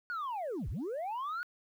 sine linear two-way sweep, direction down then up, 1478 to 36.71 to 1478 Hz, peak -32 dBFS, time 0.1-1.43 s, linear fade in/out 0 ms, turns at 0.69 s, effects tanh soft clip ceiling -33 dBFS + 11-bit

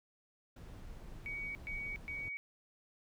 brown noise, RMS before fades -49 dBFS, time 0.56-2.29 s, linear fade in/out 5 ms
sine tone bursts, 2253 Hz, C#7, 28 cents sharp, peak -39 dBFS, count 3, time 1.26-2.37 s, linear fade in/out 0 ms, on 290 ms, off 120 ms
effects none

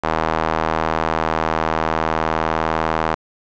sawtooth tone with band-pass filter, 79.9 Hz, D#2, 47 cents sharp, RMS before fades -20 dBFS, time 0.03-3.15 s, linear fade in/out 10 ms, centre 970 Hz, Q 1.3, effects resampled to 16000 Hz + 7-bit

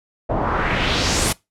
pink noise with low-pass filter sweep, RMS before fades -20 dBFS, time 0.29-1.33 s, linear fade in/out 10 ms, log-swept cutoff 660 to 11000 Hz, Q 2, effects noise-tail reverb RT60 0.2 s tail -22 dB re dry

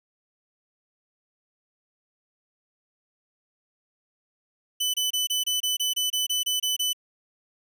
sawtooth tone bursts, 3000 Hz, F#7, 23 cents sharp, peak -20 dBFS, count 13, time 4.8-6.932 s, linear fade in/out 10 ms, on 140 ms, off 26 ms, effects none

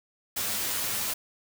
white noise with comb filter, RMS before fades -30 dBFS, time 0.36-1.14 s, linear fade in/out 10 ms, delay 9.6 ms, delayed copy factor +0.6, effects none

